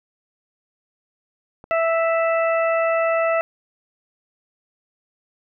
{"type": "click", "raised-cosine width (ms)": 1, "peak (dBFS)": -27, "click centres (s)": 1.641}
{"type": "harmonic tone", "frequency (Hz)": 659.3, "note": "E5", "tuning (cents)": 0, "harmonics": [1, 2, 3, 4], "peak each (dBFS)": [-18, -24, -28, -30], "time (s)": [1.71, 3.41], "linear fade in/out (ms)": 0}
{"effects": []}